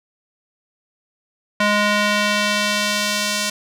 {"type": "tone with band-pass filter sweep", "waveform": "square", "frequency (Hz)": 207.7, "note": "G#3", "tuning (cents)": 0, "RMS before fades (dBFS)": -19, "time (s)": [1.6, 3.5], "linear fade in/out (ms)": 5, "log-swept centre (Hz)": [1800, 5800], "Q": 0.72, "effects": []}